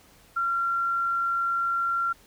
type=tone; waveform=sine; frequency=1373 Hz; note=F6; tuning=30 cents flat; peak=-23 dBFS; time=0.36-2.13 s; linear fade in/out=10 ms; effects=pink hiss -56 dBFS RMS until 2.26 s